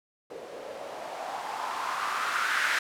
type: noise with low-pass filter sweep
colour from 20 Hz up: violet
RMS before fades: -32 dBFS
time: 0.3-2.79 s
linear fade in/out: 5 ms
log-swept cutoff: 440 to 1700 Hz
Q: 3.6
effects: none